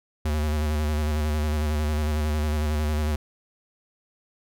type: tone with vibrato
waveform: square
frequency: 75.8 Hz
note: D#2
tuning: 45 cents flat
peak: -23 dBFS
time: 0.25-3.16 s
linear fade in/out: 5 ms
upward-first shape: square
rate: 11 Hz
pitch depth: 34 cents each way
effects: none